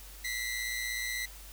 sawtooth tone pair together, 1956.7 / 2073 Hz, B6 / C7, -17 / -17 cents, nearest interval minor second, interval 100 cents, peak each -32 / -33 dBFS, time 0.24-1.26 s, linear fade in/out 10 ms, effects added 48 Hz sine -48 dBFS peak until 1.52 s + white hiss -51 dBFS RMS until 1.52 s

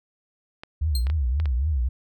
clicks, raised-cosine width 0.3 ms, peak -21 dBFS, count 5, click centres 0.635 / 1.069 / 1.1 / 1.4 / 1.457 s
sine tone with vibrato, 69.3 Hz, C#2, in tune, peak -20 dBFS, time 0.81-1.89 s, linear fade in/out 10 ms, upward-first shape triangle, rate 3.7 Hz, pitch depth 300 cents each way
sawtooth tone with exponential decay, 4186 Hz, C8, in tune, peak -23 dBFS, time 0.95-1.08 s, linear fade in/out 2 ms, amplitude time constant 27 ms
effects none

